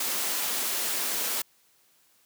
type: high-pass noise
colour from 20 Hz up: white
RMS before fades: -29 dBFS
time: 0-1.42 s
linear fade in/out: 5 ms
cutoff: 210 Hz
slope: 24 dB/octave
effects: white hiss -64 dBFS RMS until 2.25 s + high-pass 100 Hz 12 dB/octave